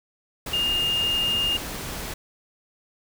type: tone in noise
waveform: sine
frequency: 2827 Hz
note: F7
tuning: 20 cents sharp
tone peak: -21 dBFS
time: 0.53-1.57 s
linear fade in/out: 5 ms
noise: pink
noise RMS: -33 dBFS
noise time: 0.46-2.14 s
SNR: +9 dB
effects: none